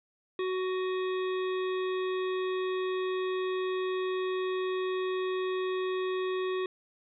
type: harmonic tone with a mistuned harmonic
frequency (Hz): 372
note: F#4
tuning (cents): +9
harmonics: 1 / 3 / 5 / 7 / 9 / 10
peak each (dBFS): -29 / -39 / -43 / -46 / -48 / -49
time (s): 0.39-6.66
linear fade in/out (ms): 2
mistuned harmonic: 7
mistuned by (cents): -58
effects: none